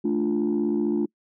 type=chord; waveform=sine; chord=D minor; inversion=second; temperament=equal; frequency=220 / 293.7 / 349.2 Hz; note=A3 / D4 / F4; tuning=0 / 0 / 0 cents; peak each=-24 dBFS; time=0.04-1.06 s; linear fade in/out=10 ms; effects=noise-tail reverb RT60 0.1 s tail -26 dB re dry + tanh soft clip ceiling -16 dBFS